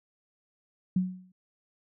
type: tone with exponential decay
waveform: sine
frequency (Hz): 184.2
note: F#3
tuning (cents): -7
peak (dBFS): -20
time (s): 0.96-1.32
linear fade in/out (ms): 5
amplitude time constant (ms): 77
effects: none